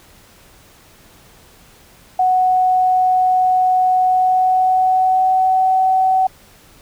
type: tone with pitch glide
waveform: sine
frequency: 740 to 754.7 Hz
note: F#5 to F#5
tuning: 0 to +34 cents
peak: -11 dBFS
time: 2.19-6.27 s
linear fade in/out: 5 ms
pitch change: +34 cents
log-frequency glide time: 4.06-5.82 s
effects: pink hiss -47 dBFS RMS until 6.81 s